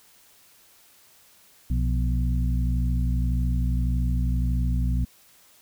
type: harmonic tone with a mistuned harmonic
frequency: 61.74 Hz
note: B1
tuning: in tune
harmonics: 1 / 2 / 3 / 4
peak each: -22 / -28 / -32 / -34 dBFS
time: 1.7-5.05 s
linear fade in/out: 5 ms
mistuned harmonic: 3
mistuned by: -88 cents
effects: white hiss -56 dBFS RMS until 5.61 s